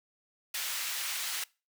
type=high-pass noise; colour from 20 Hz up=pink; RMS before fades=-35 dBFS; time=0.54-1.44 s; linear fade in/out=5 ms; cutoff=1900 Hz; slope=12 dB/octave; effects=noise-tail reverb RT60 0.3 s tail -23 dB re dry